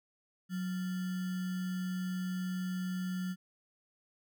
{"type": "tone with sample-and-hold", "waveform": "sine", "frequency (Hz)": 183.6, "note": "F#3", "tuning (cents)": -13, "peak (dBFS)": -33, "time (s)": [0.49, 3.36], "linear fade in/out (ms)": 50, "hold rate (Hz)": 1575, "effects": []}